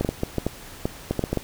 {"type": "clicks", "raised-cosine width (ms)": 2, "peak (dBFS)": -9, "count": 12, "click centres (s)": [0.01, 0.048, 0.09, 0.234, 0.383, 0.466, 0.855, 1.11, 1.193, 1.239, 1.33, 1.373], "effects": ["pink hiss -42 dBFS RMS until 1.43 s"]}